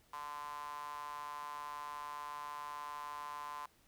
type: tone with high-pass filter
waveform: sawtooth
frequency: 146.83 Hz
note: D3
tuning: in tune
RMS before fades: -45 dBFS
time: 0.13-3.66 s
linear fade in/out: 5 ms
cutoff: 1000 Hz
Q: 9.2
effects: pink hiss -69 dBFS RMS until 3.87 s